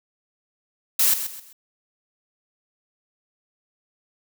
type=noise with echo; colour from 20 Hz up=blue; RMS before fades=-18 dBFS; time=0.99-1.14 s; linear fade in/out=5 ms; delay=130 ms; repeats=3; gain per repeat=-10 dB; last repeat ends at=1.53 s; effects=none